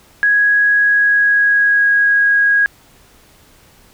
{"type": "tone with pitch glide", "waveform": "sine", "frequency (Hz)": [1662, 1645.8], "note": ["G#6", "G#6"], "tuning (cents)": [1, -16], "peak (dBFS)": -9, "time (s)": [0.23, 2.66], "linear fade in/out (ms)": 0, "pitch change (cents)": -17, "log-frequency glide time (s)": [0.72, 2.3], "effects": ["pink hiss -48 dBFS RMS until 3.93 s"]}